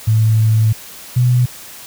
sine tone pair in turn, 110.2 / 123.88 Hz, A2 / B2, +3 / +6 cents, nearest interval major second, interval 203 cents, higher second, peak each -9 dBFS, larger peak neither, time 0.07-0.73 / 1.16-1.46 s, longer first, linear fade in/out 10 ms, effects white hiss -35 dBFS RMS until 1.86 s

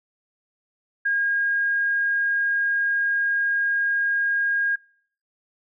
sine tone, 1626 Hz, G#6, 37 cents flat, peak -19 dBFS, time 1.05-4.76 s, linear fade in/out 10 ms, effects noise-tail reverb RT60 0.6 s tail -26 dB re dry

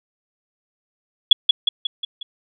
sine tone with echo, 3374 Hz, G#7, 27 cents sharp, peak -3 dBFS, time 1.31-1.33 s, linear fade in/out 5 ms, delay 180 ms, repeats 5, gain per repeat -5 dB, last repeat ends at 2.23 s, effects none

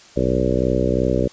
harmonic tone with a mistuned harmonic, 62.9 Hz, B1, 32 cents sharp, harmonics 1 / 2 / 3 / 4 / 5 / 6 / 7 / 8 / 9, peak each -25 / -25 / -25 / -25 / -25 / -25 / -25 / -25 / -25 dBFS, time 0.16-1.28 s, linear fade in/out 10 ms, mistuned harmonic 1, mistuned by -60 cents, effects white hiss -46 dBFS RMS until 1.32 s + resampled to 16000 Hz

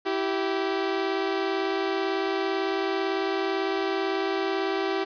sawtooth tone pair together, 329.6 / 387.6 Hz, E4 / G4, 0 / -20 cents, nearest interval minor third, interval 280 cents, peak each -26 / -22 dBFS, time 0.05-5.05 s, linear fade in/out 20 ms, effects resampled to 11025 Hz + 8-bit

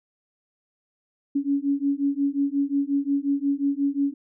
sine beating tone pair, 278 / 283.6 Hz, C#4 / C#4, +5 / +40 cents, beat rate 5.6 Hz, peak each -24 dBFS, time 1.35-4.14 s, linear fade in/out 10 ms, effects none

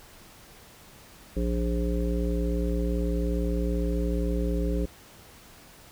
harmonic tone with a mistuned harmonic, 58.7 Hz, A#1, 13 cents sharp, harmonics 1 / 3 / 5 / 7 / 9, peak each -26 / -31 / -33 / -34 / -36 dBFS, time 1.36-4.86 s, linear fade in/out 10 ms, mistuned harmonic 1, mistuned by -41 cents, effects pink hiss -51 dBFS RMS until 5.91 s

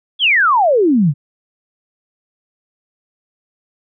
sine exponential sweep, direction down, 3473 to 130.81 Hz, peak -9 dBFS, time 0.19-1.14 s, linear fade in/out 50 ms, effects none

